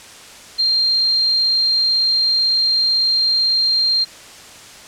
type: tone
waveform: sine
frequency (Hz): 4186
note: C8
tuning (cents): 0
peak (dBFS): -13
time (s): 0.58-4.05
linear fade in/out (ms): 20
effects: white hiss -39 dBFS RMS until 4.87 s + low-pass 8000 Hz 12 dB/octave